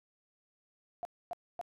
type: tone bursts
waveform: sine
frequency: 698.5 Hz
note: F5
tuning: in tune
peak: -35 dBFS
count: 3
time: 1.03-1.613 s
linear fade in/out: 0 ms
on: 21 ms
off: 260 ms
effects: none